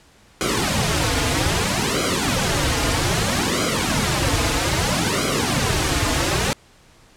pink noise with flanger, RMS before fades -20 dBFS, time 0.41-6.53 s, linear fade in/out 0 ms, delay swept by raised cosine 1.1 to 5.3 ms, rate 0.62 Hz, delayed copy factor -1, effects pink hiss -52 dBFS RMS until 7.16 s + low-pass 9000 Hz 12 dB/octave

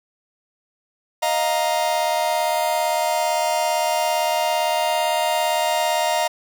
45% pulse chord, Eb suspended second, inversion none, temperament just, 622.3 / 700 / 933.4 Hz, Eb5 / F5 / Bb5, 0 / +4 / +2 cents, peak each -23 dBFS, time 1.22-6.28 s, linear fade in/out 10 ms, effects none

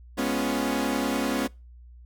sawtooth chord, C# dominant seventh, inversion second, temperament equal, 207.7 / 246.9 / 277.2 / 349.2 Hz, G#3 / B3 / C#4 / E#4, 0 / 0 / 0 / 0 cents, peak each -28 / -25 / -24 / -30 dBFS, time 0.17-1.48 s, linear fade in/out 20 ms, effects noise-tail reverb RT60 0.3 s tail -25 dB re dry + added 60 Hz sine -45 dBFS peak until 2.05 s

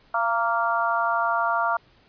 harmonic tone with a mistuned harmonic, 232.2 Hz, A#3, 7 cents flat, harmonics 3 / 4 / 5 / 6, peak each -26 / -26 / -26 / -26 dBFS, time 0.14-1.77 s, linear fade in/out 5 ms, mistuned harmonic 3, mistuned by -30 cents, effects pink hiss -58 dBFS RMS until 2.08 s + resampled to 11025 Hz

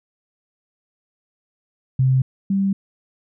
sine tone pair in turn, 130.81 / 195.58 Hz, C3 / G3, 0 / -4 cents, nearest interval perfect fifth, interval 696 cents, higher second, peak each -13 / -16 dBFS, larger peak first, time 1.99-2.22 / 2.5-2.73 s, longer neither, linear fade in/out 5 ms, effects none

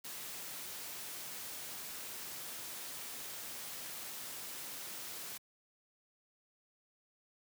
white noise, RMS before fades -45 dBFS, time 0.04-5.38 s, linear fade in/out 10 ms, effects high-pass 100 Hz 12 dB/octave

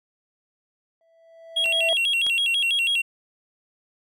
triangle tone with exponential growth, 659.3 Hz, E5, in tune, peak -20 dBFS, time 1.01-1.93 s, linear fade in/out 1 ms, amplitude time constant 200 ms
triangle tone with vibrato, 3000 Hz, F#7, 23 cents sharp, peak -18 dBFS, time 1.56-3.02 s, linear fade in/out 10 ms, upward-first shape square, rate 6.1 Hz, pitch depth 160 cents each way
clicks, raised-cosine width 0.2 ms, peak -20 / -16 dBFS, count 2, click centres 1.659 / 2.266 s
effects none

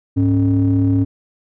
triangle ring-modulated tone, 85.6 Hz, F2, 34 cents flat, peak -7 dBFS, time 0.16-1.05 s, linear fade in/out 20 ms, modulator 189 Hz, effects none

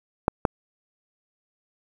clicks, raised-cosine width 1 ms, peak -4 dBFS, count 2, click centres 0.281 / 0.452 s, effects 7-bit

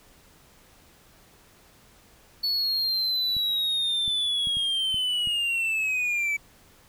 triangle linear sweep, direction down, 4435 to 2287 Hz, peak -22 dBFS, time 2.43-6.37 s, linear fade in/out 10 ms
clicks, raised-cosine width 5 ms, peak -28 dBFS, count 6, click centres 3.367 / 4.079 / 4.472 / 4.57 / 4.944 / 5.273 s
effects pink hiss -56 dBFS RMS until 6.88 s

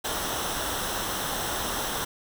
pink noise with comb filter, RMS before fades -30 dBFS, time 0.04-2.05 s, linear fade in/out 10 ms, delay 0.43 ms, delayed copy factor -0.6, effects none

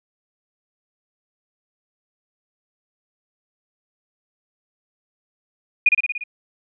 sine tone with echo, 2453 Hz, D#7, 25 cents flat, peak -9 dBFS, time 5.86-5.89 s, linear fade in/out 5 ms, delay 58 ms, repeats 6, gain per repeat -3 dB, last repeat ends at 6.238 s, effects none

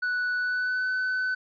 triangle tone with pitch glide, 1480 to 1509.4 Hz, F#6 to F#6, 0 to +34 cents, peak -23 dBFS, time 0.02-1.35 s, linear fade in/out 10 ms, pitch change +34 cents, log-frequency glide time 0.37-0.89 s, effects resampled to 11025 Hz

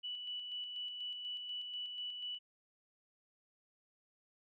sine tone with tremolo, 2960 Hz, F#7, in tune, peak -39 dBFS, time 0.03-2.39 s, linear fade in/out 20 ms, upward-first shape square, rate 4.1 Hz, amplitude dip 35%, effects none

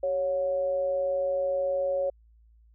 sine tone with amplitude modulation, 554.4 Hz, C#5, in tune, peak -22 dBFS, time 0.03-2.1 s, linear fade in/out 5 ms, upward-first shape sine, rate 167 Hz, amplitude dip 50%, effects added 56 Hz sine -55 dBFS peak until 2.74 s

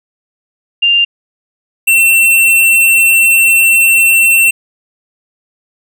sine / square tone pair in turn, 2794 / 2702 Hz, F7 / E7, 0 / +42 cents, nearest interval minor second, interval 58 cents, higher first, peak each -6 / -6 dBFS, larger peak neither, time 0.82-1.05 / 1.87-4.51 s, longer second, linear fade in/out 10 ms, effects none

